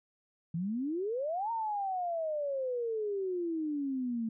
sine exponential two-way sweep, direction up then down, 158.8 to 932.3 to 221 Hz, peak -31 dBFS, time 0.54-4.29 s, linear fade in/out 5 ms, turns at 1.51 s, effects none

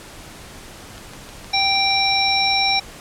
click train, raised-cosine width 0.2 ms, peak -21 dBFS, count 7, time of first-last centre 0.98-1.91 s, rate 6.45 Hz
harmonic tone, 784 Hz, G5, in tune, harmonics 1 / 3 / 5 / 7, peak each -21 / -21 / -21 / -21 dBFS, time 1.53-2.8 s, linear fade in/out 10 ms
effects pink hiss -39 dBFS RMS until 3 s + low-pass 11000 Hz 12 dB/octave

